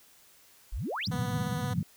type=exponential sweep; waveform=sine; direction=up; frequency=33.39 to 6020 Hz; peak=-31 dBFS; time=0.72-1.08 s; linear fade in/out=10 ms
type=band-pass noise; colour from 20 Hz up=pink; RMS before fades=-32 dBFS; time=1.07-1.83 s; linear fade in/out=2 ms; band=100 to 210 Hz; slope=48 dB/octave
type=tone with vibrato; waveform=10% pulse; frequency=246.9 Hz; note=B3; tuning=in tune; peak=-27 dBFS; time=1.11-1.74 s; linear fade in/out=10 ms; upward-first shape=sine; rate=17 Hz; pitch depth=15 cents each way
effects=white hiss -59 dBFS RMS until 1.96 s